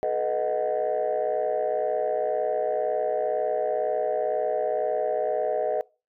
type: chord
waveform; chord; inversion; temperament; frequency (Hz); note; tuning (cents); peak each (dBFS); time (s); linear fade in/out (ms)
sine; B dominant seventh; third; equal with one note detuned; 431.9 / 493.9 / 622.3 / 740; A4 / B4 / D#5 / F#5; -32 / 0 / 0 / 0; -29 / -28 / -25 / -29; 0.03-5.81; 0
effects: noise-tail reverb RT60 0.3 s tail -23 dB re dry + tanh soft clip ceiling -17 dBFS